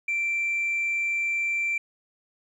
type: tone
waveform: sine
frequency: 2349 Hz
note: D7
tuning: in tune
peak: -22 dBFS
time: 0.08-1.78 s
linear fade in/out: 5 ms
effects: tanh soft clip ceiling -21 dBFS + 10-bit